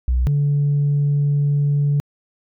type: tone pair in turn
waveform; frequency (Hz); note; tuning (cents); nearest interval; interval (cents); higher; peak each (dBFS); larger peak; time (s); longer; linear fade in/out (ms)
sine; 62.3 / 144.12; B1 / D3; +16 / -32; octave + minor third; 1452; second; -13; neither; 0.08-0.27 / 0.27-2; second; 0
effects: tanh soft clip ceiling -12 dBFS